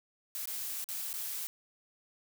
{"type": "noise with dropouts", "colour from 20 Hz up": "blue", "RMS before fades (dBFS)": -38, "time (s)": [0.35, 1.47], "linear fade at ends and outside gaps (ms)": 0, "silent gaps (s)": [[0.456, 0.474], [0.842, 0.888], [1.13, 1.139]], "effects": []}